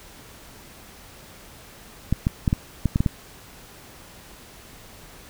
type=clicks; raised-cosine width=5 ms; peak=-7 dBFS; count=8; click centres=2.126 / 2.269 / 2.478 / 2.529 / 2.857 / 2.959 / 3.005 / 3.062 s; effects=pink hiss -46 dBFS RMS until 5.29 s